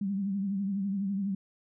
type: tone with vibrato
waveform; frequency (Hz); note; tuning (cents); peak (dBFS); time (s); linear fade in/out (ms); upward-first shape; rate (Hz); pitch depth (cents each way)
sine; 197; G3; +9; -28; 0.01-1.35; 5; triangle; 12; 81
effects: none